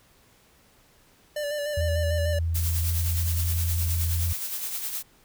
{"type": "tone with vibrato", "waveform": "square", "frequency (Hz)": 587.3, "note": "D5", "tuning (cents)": 0, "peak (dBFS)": -28, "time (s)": [1.36, 2.39], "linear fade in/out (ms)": 5, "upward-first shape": "square", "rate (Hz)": 6.7, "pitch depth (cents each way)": 27}
{"type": "tone with pitch glide", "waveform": "sine", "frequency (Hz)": [82, 84.16], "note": ["E2", "E2"], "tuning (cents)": [-9, 36], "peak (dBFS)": -23, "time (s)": [1.77, 4.33], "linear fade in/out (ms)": 5, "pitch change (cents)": 45, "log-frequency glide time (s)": [2, 3.47]}
{"type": "noise with tremolo", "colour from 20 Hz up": "blue", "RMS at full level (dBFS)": -30, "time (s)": [2.54, 5.03], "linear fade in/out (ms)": 20, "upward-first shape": "sine", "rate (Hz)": 9.6, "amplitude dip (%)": 45}
{"effects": ["pink hiss -59 dBFS RMS until 5.24 s"]}